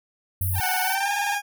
sine tone, 92.6 Hz, F#2, 2 cents sharp, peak -23 dBFS, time 0.41-0.6 s, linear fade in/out 0 ms
white high-pass noise, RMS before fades -30 dBFS, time 0.41-0.95 s, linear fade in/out 5 ms, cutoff 9500 Hz, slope 96 dB/octave
sawtooth tone with vibrato, 842 Hz, G#5, 24 cents sharp, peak -25 dBFS, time 0.53-1.39 s, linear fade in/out 50 ms, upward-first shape square, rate 19 Hz, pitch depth 110 cents each way
20% pulse tone with pitch glide, 740 to 816.4 Hz, F#5 to G#5, 0 to -30 cents, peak -19 dBFS, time 0.59-1.42 s, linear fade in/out 50 ms, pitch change +170 cents, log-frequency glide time 0.83-1.11 s
effects none

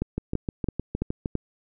two click trains, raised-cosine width 3 ms, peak -14 / -12 dBFS, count 8 / 5, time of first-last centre 0.18-1.259 / 0.02-1.353 s, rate 6.49 / 3 Hz, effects none

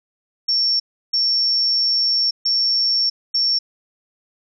sine tone bursts at uneven times, 5460 Hz, F8, 40 cents flat, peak -15 dBFS, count 4, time 0.48-0.8 / 1.13-2.31 / 2.45-3.1 / 3.34-3.59 s, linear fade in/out 10 ms, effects none

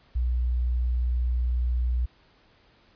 sine tone, 61 Hz, B1, 21 cents flat, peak -22 dBFS, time 0.15-2.06 s, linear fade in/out 10 ms, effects pink hiss -60 dBFS RMS until 2.95 s + resampled to 11025 Hz

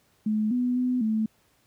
sine tone with pitch steps, 214.6 / 247.5 / 250.9 / 218.6 Hz, A3 / B3 / B3 / A3, -43 / +4 / +28 / -11 cents, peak -22 dBFS, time 0.26-1.26 s, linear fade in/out 5 ms, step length 250 ms, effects pink hiss -65 dBFS RMS until 1.66 s + high-pass 60 Hz 12 dB/octave

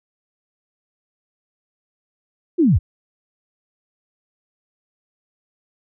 sine linear sweep, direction down, 372.2 to 49.75 Hz, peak -11 dBFS, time 2.58-2.79 s, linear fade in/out 20 ms, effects none

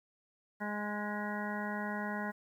harmonic tone with a mistuned harmonic, 207.7 Hz, G#3, in tune, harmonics 1 / 2 / 3 / 4 / 5 / 7 / 8 / 9, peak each -38 / -47 / -44 / -43 / -45 / -44 / -46 / -44 dBFS, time 0.6-2.32 s, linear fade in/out 20 ms, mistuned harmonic 9, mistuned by +33 cents, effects 11-bit

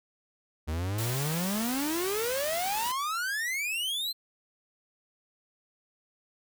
45% pulse exponential sweep, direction up, 74.7 to 4186 Hz, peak -29 dBFS, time 0.67-4.13 s, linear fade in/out 20 ms
white noise, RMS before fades -36 dBFS, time 0.98-2.92 s, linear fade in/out 5 ms
effects none

